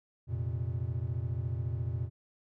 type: chord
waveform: triangle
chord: F suspended fourth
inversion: none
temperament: equal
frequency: 87.31 / 116.54 / 130.81 Hz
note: F2 / Bb2 / C3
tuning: 0 / 0 / 0 cents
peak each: -34 / -32 / -36 dBFS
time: 0.27-2.1 s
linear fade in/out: 50 ms
effects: none